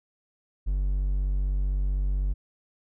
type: tone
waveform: triangle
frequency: 47.9 Hz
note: G1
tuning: 39 cents flat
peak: -21 dBFS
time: 0.66-2.34 s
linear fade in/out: 20 ms
effects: none